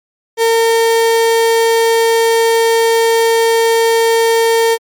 35% pulse tone, 456.4 Hz, A#4, 37 cents flat, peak -7 dBFS, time 0.37-4.78 s, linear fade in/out 50 ms, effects MP3 64 kbps

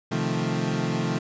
30% pulse chord, F dominant seventh, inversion second, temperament equal, 130.81 / 155.56 / 174.61 / 220 Hz, C3 / Eb3 / F3 / A3, 0 / 0 / 0 / 0 cents, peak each -27 dBFS, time 0.11-1.19 s, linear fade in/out 10 ms, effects resampled to 16000 Hz

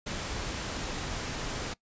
pink noise, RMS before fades -35 dBFS, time 0.06-1.74 s, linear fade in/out 10 ms, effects noise-tail reverb RT60 0.1 s tail -21 dB re dry + resampled to 16000 Hz

